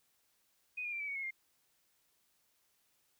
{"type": "tone with pitch steps", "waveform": "sine", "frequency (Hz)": [2492, 2425, 2360, 2297, 2236, 2176, 2117], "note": ["D#7", "D#7", "D7", "D7", "C#7", "C#7", "C7"], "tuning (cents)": [2, -45, 8, -39, 14, -33, 20], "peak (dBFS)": -37, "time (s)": [0.77, 1.309], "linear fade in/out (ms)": 10, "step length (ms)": 77, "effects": ["white hiss -75 dBFS RMS until 3.19 s"]}